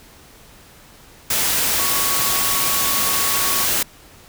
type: tone in noise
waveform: sine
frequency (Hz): 1115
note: C#6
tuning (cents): +10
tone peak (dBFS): -27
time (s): 1.79-3.65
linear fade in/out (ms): 5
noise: white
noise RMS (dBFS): -19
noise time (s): 1.3-3.83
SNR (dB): -11
effects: pink hiss -46 dBFS RMS until 4.28 s